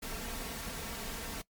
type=noise with comb filter; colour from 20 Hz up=pink; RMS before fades=-40 dBFS; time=0.02-1.42 s; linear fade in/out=10 ms; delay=4.4 ms; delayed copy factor=+0.55; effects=noise-tail reverb RT60 0.1 s tail -20 dB re dry + MP3 96 kbps